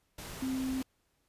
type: tone in noise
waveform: sine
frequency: 261.6 Hz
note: C4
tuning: in tune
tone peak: -31 dBFS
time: 0.42-0.82 s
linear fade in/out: 5 ms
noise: pink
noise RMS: -44 dBFS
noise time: 0.18-0.83 s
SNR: +10 dB
effects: pink hiss -75 dBFS RMS until 1.28 s + resampled to 32000 Hz